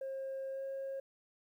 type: tone with pitch glide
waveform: sine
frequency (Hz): 536 to 541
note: C5 to C#5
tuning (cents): +42 to -42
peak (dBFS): -36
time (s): 0.01-1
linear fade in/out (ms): 5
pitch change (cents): +16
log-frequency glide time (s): 0.51-0.63
effects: tanh soft clip ceiling -36 dBFS + 12-bit